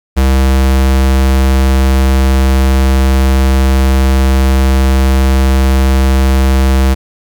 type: tone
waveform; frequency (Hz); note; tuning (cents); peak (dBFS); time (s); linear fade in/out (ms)
square; 66.2; C2; +21; -7; 0.16-6.95; 20
effects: 8-bit